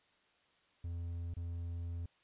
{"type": "tone with dropouts", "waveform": "triangle", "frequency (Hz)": 85.4, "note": "F2", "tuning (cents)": -38, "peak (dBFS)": -36, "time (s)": [0.84, 2.06], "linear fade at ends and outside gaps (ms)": 5, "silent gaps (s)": [1.34, 1.366], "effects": ["white hiss -71 dBFS RMS until 2.23 s", "resampled to 8000 Hz"]}